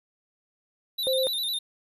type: tone with vibrato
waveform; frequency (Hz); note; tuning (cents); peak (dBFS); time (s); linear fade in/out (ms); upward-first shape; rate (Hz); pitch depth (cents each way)
square; 3787; A#7; +27; -27; 0.98-1.59; 10; square; 9.9; 70
type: tone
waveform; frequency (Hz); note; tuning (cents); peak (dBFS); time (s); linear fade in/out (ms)
sine; 523.3; C5; 0; -23; 1.07-1.27; 0
effects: none